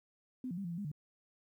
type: tone with pitch steps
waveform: sine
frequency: 254.6 / 173.8 / 198.2 / 171.7 / 169.5 / 204.4 / 149.3 Hz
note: C4 / F3 / G3 / F3 / E3 / G#3 / D3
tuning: -47 / -8 / +19 / -29 / +49 / -27 / +29 cents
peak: -37 dBFS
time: 0.44-0.916 s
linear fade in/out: 2 ms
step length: 68 ms
effects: 12-bit